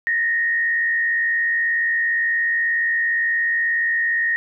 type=tone with frequency modulation; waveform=sine; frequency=1858 Hz; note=A#6; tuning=6 cents flat; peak=-17 dBFS; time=0.07-4.36 s; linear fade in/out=0 ms; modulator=77 Hz; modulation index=0.61; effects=none